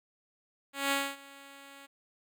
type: tone with ADSR envelope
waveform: 5% pulse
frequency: 277.5 Hz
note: C#4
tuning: 2 cents sharp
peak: -15 dBFS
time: 0.73-1.87 s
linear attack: 180 ms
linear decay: 250 ms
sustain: -23 dB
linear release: 18 ms
effects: none